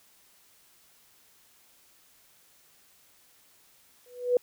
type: tone with exponential growth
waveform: sine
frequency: 492.1 Hz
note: B4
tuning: 6 cents flat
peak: -16 dBFS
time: 4.06-4.37 s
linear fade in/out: 2 ms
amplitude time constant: 67 ms
effects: white hiss -61 dBFS RMS until 4.42 s